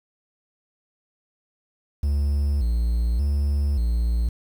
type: tone with vibrato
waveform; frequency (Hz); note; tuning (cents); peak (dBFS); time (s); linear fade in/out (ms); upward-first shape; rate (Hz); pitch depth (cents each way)
triangle; 64.5; C2; -24; -17; 2.03-4.29; 5; square; 0.86; 180
effects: 8-bit